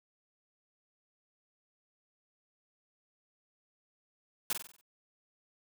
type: noise with echo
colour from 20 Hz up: white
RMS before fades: -32 dBFS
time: 4.5-4.53 s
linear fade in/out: 2 ms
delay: 47 ms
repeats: 6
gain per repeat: -6 dB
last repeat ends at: 4.812 s
effects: none